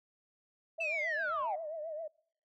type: tone with vibrato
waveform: sine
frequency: 631 Hz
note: D#5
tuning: 24 cents sharp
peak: -37 dBFS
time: 0.78-2.08 s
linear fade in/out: 10 ms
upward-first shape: triangle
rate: 7.5 Hz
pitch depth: 120 cents each way
type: linear sweep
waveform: sine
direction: down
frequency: 2687 to 698.5 Hz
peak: -31 dBFS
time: 0.8-1.56 s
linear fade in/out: 10 ms
effects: noise-tail reverb RT60 0.6 s tail -25 dB re dry + tanh soft clip ceiling -27 dBFS